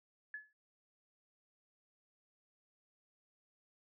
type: tone with exponential decay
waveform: sine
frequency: 1710 Hz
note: A6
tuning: 50 cents flat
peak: -39 dBFS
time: 0.34-0.53 s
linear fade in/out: 2 ms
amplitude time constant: 40 ms
effects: none